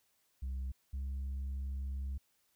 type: tone pair in turn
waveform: sine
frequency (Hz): 65.41 / 67.4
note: C2 / C#2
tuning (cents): 0 / -48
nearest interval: minor second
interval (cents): 52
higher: second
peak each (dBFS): -33 / -33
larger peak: neither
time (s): 0.42-0.72 / 0.93-2.18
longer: second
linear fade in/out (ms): 10
effects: tanh soft clip ceiling -35 dBFS + white hiss -75 dBFS RMS until 2.55 s